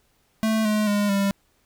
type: tone with pitch steps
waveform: square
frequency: 220 / 212.5 / 205.3 / 198.28 Hz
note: A3 / G#3 / G#3 / G3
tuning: 0 / +40 / -20 / +20 cents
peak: -20 dBFS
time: 0.43-1.31 s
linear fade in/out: 0 ms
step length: 220 ms
effects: pink hiss -65 dBFS RMS until 1.65 s